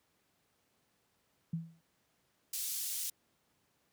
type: tone with exponential decay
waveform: sine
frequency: 164.81 Hz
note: E3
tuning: in tune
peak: -30 dBFS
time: 1.53-1.81 s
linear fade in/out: 5 ms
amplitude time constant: 60 ms
type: band-pass noise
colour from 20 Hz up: white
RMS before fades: -38 dBFS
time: 2.53-3.1 s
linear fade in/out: 5 ms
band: 4700 to 16000 Hz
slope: 12 dB/octave
effects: pink hiss -75 dBFS RMS until 3.92 s + high-pass 100 Hz 12 dB/octave